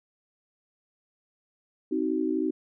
sine chord, C diminished, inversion none, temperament just, 261.6 / 314 / 376.7 Hz, C4 / Eb4 / Gb4, 0 / +16 / +31 cents, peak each -30 / -27 / -30 dBFS, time 1.91-2.51 s, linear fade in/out 10 ms, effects none

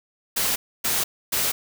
white noise bursts, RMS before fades -23 dBFS, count 3, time 0.36-1.52 s, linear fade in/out 10 ms, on 200 ms, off 280 ms, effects none

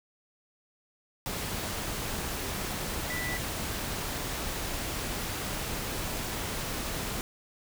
sine tone in noise, 1975.5 Hz, B6, in tune, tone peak -34 dBFS, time 3.1-3.37 s, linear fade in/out 0 ms, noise pink, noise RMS -34 dBFS, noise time 1.26-7.21 s, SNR -3 dB, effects none

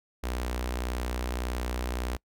sawtooth tone with notch filter, 61.74 Hz, B1, in tune, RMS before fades -32 dBFS, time 0.23-2.17 s, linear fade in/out 10 ms, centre 130 Hz, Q 0.69, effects noise-tail reverb RT60 0.1 s tail -25 dB re dry

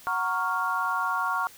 sine chord, Gb major seventh, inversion none, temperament equal, 740 / 932.3 / 1108.7 / 1396.9 Hz, Gb5 / Bb5 / Db6 / F6, 0 / 0 / 0 / 0 cents, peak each -34 / -31 / -28 / -29 dBFS, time 0.07-1.47 s, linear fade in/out 0 ms, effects white hiss -50 dBFS RMS until 1.57 s

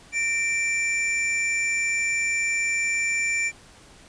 square tone pair together, 1829 / 2347 Hz, A#6 / D7, -33 / -2 cents, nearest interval major third, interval 431 cents, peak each -34 / -23 dBFS, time 0.12-3.52 s, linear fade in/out 50 ms, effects pink hiss -50 dBFS RMS until 4.08 s + resampled to 22050 Hz

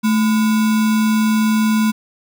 sine tone with sample-and-hold, 217.9 Hz, A3, 17 cents flat, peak -12 dBFS, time 0.03-1.92 s, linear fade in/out 20 ms, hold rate 1225 Hz, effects none

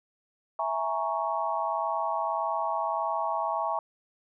sine chord, A# half-diminished seventh, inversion second, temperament equal, 659.3 / 830.6 / 932.3 / 1108.7 Hz, E5 / G#5 / A#5 / C#6, 0 / 0 / 0 / 0 cents, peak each -32 dBFS, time 0.59-3.79 s, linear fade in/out 2 ms, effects none

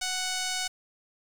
5% pulse tone, 741 Hz, F#5, 2 cents sharp, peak -16 dBFS, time 0.01-0.68 s, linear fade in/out 10 ms, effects low-pass 9000 Hz 12 dB/octave + 7-bit

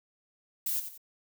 violet noise with echo, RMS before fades -31 dBFS, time 0.66-0.8 s, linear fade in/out 5 ms, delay 89 ms, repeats 2, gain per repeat -9 dB, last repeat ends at 0.978 s, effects none

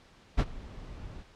brown noise with ADSR envelope, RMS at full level -20 dBFS, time 0.37-1.24 s, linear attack 26 ms, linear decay 48 ms, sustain -23 dB, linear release 24 ms, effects pink hiss -58 dBFS RMS until 1.35 s + low-pass 5000 Hz 12 dB/octave

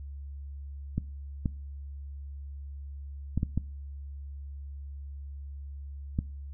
clicks, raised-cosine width 5 ms, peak -15 dBFS, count 6, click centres 0.98 / 1.458 / 3.376 / 3.431 / 3.576 / 6.189 s, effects noise-tail reverb RT60 0.4 s tail -22 dB re dry + added 70 Hz sine -38 dBFS peak until 6.53 s

